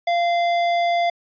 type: tone with tanh clipping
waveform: sine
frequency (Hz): 691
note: F5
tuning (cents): -19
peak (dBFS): -19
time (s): 0.07-1.1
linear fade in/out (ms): 5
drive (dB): 16
effects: resampled to 11025 Hz